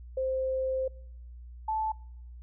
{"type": "tone pair in turn", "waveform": "sine", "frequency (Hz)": [523.3, 873.5], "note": ["C5", "A5"], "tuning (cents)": [0, -13], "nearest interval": "major sixth", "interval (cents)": 887, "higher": "second", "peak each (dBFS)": -27, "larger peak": "neither", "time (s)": [[0.17, 0.88], [1.68, 1.92]], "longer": "first", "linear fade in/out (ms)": 5, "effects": ["noise-tail reverb RT60 0.8 s tail -26 dB re dry", "added 60 Hz sine -43 dBFS peak until 2.42 s"]}